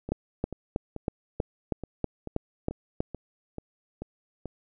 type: two click trains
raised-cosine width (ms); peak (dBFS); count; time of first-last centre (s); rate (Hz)
2; -22 / -13; 11 / 10; 0.09-4.457 / 0.12-3.005; 2.29 / 3.12
effects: none